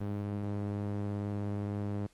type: tone with band-pass filter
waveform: sawtooth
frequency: 102.1 Hz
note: G#2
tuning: 29 cents flat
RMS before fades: -35 dBFS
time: 0-2.07 s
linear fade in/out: 10 ms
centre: 230 Hz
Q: 0.55
effects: pink hiss -67 dBFS RMS until 2.13 s + Opus 24 kbps